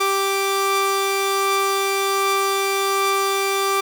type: tone pair together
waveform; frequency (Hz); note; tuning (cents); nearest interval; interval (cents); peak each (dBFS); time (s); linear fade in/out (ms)
sawtooth; 392 / 1174.7; G4 / D6; 0 / 0; octave + perfect fifth; 1900; -17 / -17; 0-3.81; 10
effects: none